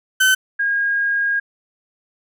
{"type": "tone pair in turn", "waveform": ["35% pulse", "sine"], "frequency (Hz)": [1526, 1629], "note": ["G6", "G#6"], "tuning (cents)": [-47, -34], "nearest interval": "minor second", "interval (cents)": 113, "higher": "second", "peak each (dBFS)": [-10, -16], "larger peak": "first", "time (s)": [[0.2, 0.35], [0.59, 1.4]], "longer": "second", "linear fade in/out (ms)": 10, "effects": []}